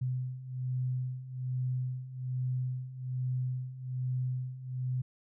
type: beating tone pair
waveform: sine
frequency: 126.6 / 127.8 Hz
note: B2 / C3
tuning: +43 / -40 cents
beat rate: 1.2 Hz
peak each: -37 / -33 dBFS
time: 0.01-5.02 s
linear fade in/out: 10 ms
effects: none